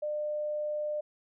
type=tone; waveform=sine; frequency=600 Hz; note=D5; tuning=37 cents sharp; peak=-30 dBFS; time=0.02-1.01 s; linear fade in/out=10 ms; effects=none